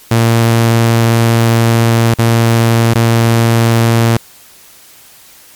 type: tone with dropouts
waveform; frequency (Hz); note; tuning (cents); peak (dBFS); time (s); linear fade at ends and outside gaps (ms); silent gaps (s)
sawtooth; 115.3; A#2; -19; -3; 0.11-4.17; 5; 2.142-2.186 / 2.937-2.953
effects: white hiss -40 dBFS RMS until 5.55 s + MP3 96 kbps